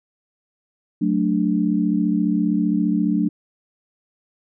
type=chord; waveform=sine; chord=D major; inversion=first; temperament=equal; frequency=185 / 220 / 293.7 Hz; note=F#3 / A3 / D4; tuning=0 / 0 / 0 cents; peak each=-21 dBFS; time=1.01-3.29 s; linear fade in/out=10 ms; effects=none